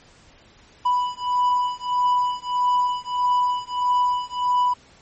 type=beating tone pair; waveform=triangle; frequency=987.8 / 989.4 Hz; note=B5 / B5; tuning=0 / +3 cents; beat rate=1.6 Hz; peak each=-20 dBFS; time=0.85-4.74 s; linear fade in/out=10 ms; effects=pink hiss -52 dBFS RMS until 5.01 s + MP3 32 kbps